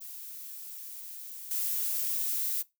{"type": "noise with level steps", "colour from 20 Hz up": "violet", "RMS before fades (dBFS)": [-43, -31], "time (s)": [0, 2.63], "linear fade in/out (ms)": 20, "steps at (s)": 1.51, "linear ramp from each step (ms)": 2, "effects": ["noise-tail reverb RT60 0.2 s tail -20 dB re dry"]}